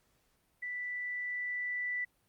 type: tone with level ramp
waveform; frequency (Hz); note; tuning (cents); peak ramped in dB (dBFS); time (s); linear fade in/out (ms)
sine; 1975; B6; 0; -36 to -32; 0.62-2.05; 10
effects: pink hiss -73 dBFS RMS until 2.28 s + Opus 48 kbps